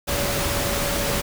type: tone in noise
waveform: sine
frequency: 568 Hz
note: C#5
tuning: 42 cents sharp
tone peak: -29 dBFS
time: 0.07-1.22 s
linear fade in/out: 20 ms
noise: pink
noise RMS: -24 dBFS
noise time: 0.07-1.22 s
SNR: -8 dB
effects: none